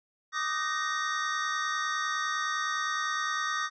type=chord; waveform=square; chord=Eb major seventh; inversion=third; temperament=equal with one note detuned; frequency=1174.7 / 1244.5 / 1528.6 / 1864.7 Hz; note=D6 / Eb6 / G6 / Bb6; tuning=0 / 0 / -44 / 0 cents; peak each=-37 / -33 / -38 / -34 dBFS; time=0.32-3.7 s; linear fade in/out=50 ms; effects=resampled to 16000 Hz